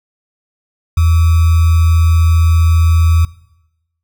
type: tone with sample-and-hold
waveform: sine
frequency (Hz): 82.41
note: E2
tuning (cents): 0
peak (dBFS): -7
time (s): 0.97-3.25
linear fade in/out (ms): 5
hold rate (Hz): 1225
effects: noise-tail reverb RT60 0.9 s tail -20 dB re dry